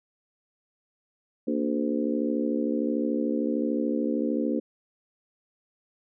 harmonic tone with a mistuned harmonic, 73.42 Hz, D2, in tune, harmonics 3 / 4 / 5 / 6 / 7, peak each -28 / -28 / -33 / -34 / -33 dBFS, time 1.47-4.6 s, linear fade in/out 10 ms, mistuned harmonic 3, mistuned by +92 cents, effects none

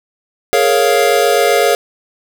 square chord, Bb minor seventh, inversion third, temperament equal with one note detuned, 418.7 / 466.2 / 554.4 / 698.5 Hz, Ab4 / Bb4 / Db5 / F5, +14 / 0 / 0 / 0 cents, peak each -16 dBFS, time 0.53-1.75 s, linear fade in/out 0 ms, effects none

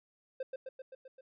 triangle tone with echo, 523 Hz, C5, 1 cent flat, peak -32 dBFS, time 0.4-0.43 s, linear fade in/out 5 ms, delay 130 ms, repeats 6, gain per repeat -3 dB, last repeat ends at 1.21 s, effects resampled to 11025 Hz

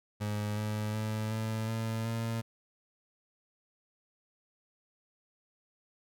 30% pulse tone with pitch steps, 104.8 / 106.63 / 108.5 / 110.39 / 112.32 / 114.29 Hz, G#2 / G#2 / A2 / A2 / A2 / A#2, +16 / +46 / -24 / +6 / +36 / -34 cents, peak -29 dBFS, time 0.2-2.42 s, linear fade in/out 20 ms, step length 370 ms, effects none

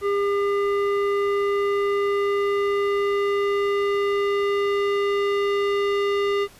square tone with low-pass filter sweep, 402.7 Hz, G4, 47 cents sharp, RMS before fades -22 dBFS, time 0.01-6.48 s, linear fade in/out 50 ms, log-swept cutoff 1700 to 2900 Hz, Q 1.1, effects pink hiss -49 dBFS RMS until 6.59 s + resampled to 32000 Hz

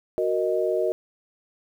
sine chord, D# minor, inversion first, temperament equal, 370 / 466.2 / 622.3 Hz, F#4 / A#4 / D#5, 0 / 0 / 0 cents, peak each -25 / -26 / -25 dBFS, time 0.18-0.92 s, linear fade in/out 0 ms, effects 9-bit

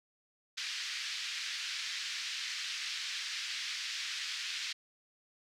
white band-pass noise, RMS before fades -39 dBFS, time 0.57-4.73 s, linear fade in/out 10 ms, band 1700 to 5200 Hz, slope 24 dB/octave, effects none

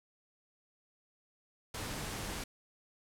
pink noise, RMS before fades -40 dBFS, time 1.74-2.44 s, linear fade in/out 5 ms, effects low-pass 12000 Hz 12 dB/octave

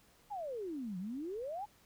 sine exponential two-way sweep, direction down then up, 870 to 174.2 to 870 Hz, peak -38 dBFS, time 0.3-1.66 s, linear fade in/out 20 ms, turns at 0.98 s, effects pink hiss -66 dBFS RMS until 1.85 s

